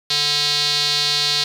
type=tone with band-pass filter; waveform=square; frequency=146.83 Hz; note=D3; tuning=in tune; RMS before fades=-19 dBFS; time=0.1-1.44 s; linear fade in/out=5 ms; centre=4200 Hz; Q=4.7; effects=7-bit